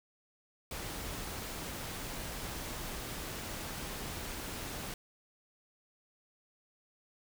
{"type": "noise", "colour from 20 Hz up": "pink", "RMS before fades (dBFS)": -41, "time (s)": [0.71, 4.94], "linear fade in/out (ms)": 2, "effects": []}